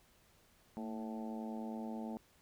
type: harmonic tone with a mistuned harmonic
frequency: 109.3 Hz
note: A2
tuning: 11 cents flat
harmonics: 2 / 3 / 4 / 5 / 6 / 7 / 8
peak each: -41 / -50 / -52 / -53 / -53 / -52 / -53 dBFS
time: 0.77-2.17 s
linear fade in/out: 0 ms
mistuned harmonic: 2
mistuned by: +49 cents
effects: pink hiss -68 dBFS RMS until 2.41 s